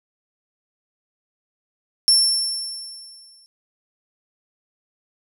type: tone with exponential decay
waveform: 35% pulse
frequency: 5410 Hz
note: E8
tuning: 44 cents sharp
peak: -8 dBFS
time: 2.08-3.46 s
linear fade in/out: 0 ms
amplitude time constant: 300 ms
effects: none